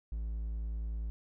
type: tone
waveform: triangle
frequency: 55.2 Hz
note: A1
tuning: 6 cents sharp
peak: -32 dBFS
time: 0.12-1.1 s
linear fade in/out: 0 ms
effects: none